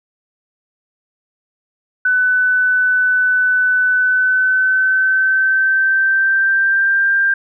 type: tone with pitch glide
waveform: sine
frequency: 1500 to 1588.3 Hz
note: F#6 to G6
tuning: +23 to +22 cents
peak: -11 dBFS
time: 2.05-7.34 s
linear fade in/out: 5 ms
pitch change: +99 cents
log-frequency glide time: 3.89-7.09 s
effects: none